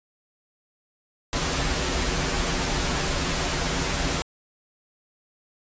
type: noise with comb filter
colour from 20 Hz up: pink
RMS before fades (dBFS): -25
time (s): 1.33-4.22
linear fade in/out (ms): 0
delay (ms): 9.4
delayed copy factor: -0.65
effects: resampled to 16000 Hz